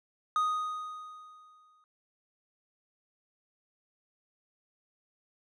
triangle tone with exponential decay, 1244.5 Hz, D#6, in tune, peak -22 dBFS, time 0.36-1.84 s, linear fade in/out 1 ms, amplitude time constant 320 ms, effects resampled to 24000 Hz

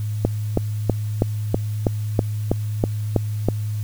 click train, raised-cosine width 2 ms, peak -3 dBFS, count 11, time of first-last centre 0.25-3.486 s, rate 3.09 Hz, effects added 106 Hz sine -22 dBFS peak until 3.83 s + white hiss -46 dBFS RMS until 3.83 s

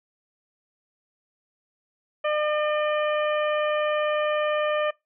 harmonic tone, 603 Hz, D5, 46 cents sharp, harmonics 1 / 2 / 3 / 4 / 5, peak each -23 / -29 / -33 / -35 / -37 dBFS, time 2.24-4.91 s, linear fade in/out 10 ms, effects noise-tail reverb RT60 0.2 s tail -23 dB re dry

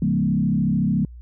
sine tone with frequency modulation, 192.5 Hz, G3, 31 cents flat, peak -17 dBFS, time 0.02-1.05 s, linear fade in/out 2 ms, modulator 33.8 Hz, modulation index 1.5, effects added 60 Hz sine -37 dBFS peak until 1.21 s

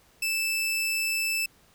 sawtooth tone, 2637 Hz, E7, in tune, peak -22 dBFS, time 0.22-1.46 s, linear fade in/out 5 ms, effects pink hiss -60 dBFS RMS until 1.74 s

